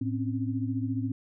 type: tone cluster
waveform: sine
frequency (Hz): 109.9 / 260.3 / 274.7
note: A2 / C4 / C#4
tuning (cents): -2 / -9 / -16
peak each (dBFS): -31 / -31 / -34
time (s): 0.01-1.12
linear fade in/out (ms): 5
effects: none